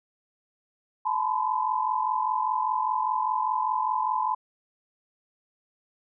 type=tone cluster; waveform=sine; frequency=868 / 983 / 1028 Hz; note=A5 / B5 / C6; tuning=-24 / -8 / -31 cents; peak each=-28 dBFS; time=1.05-4.35 s; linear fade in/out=10 ms; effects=none